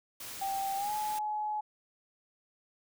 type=noise; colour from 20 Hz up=white; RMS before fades=-43 dBFS; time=0.2-1.19 s; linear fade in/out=5 ms
type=tone with pitch glide; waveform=sine; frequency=782 to 847.9 Hz; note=G5 to G#5; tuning=-4 to +36 cents; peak=-31 dBFS; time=0.41-1.61 s; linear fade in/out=10 ms; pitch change=+140 cents; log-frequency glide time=0.76-0.93 s
effects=none